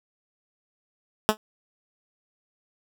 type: tone with exponential decay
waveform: 10% pulse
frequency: 215 Hz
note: A3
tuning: 40 cents flat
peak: -4 dBFS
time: 1.29-1.37 s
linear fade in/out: 0 ms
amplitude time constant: 16 ms
effects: none